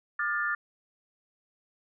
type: tone cluster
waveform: sine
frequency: 1199 / 1417 / 1763 Hz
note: D6 / F6 / A6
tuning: +36 / +25 / +3 cents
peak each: -33 / -31 / -30 dBFS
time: 0.19-0.55 s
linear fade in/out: 5 ms
effects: none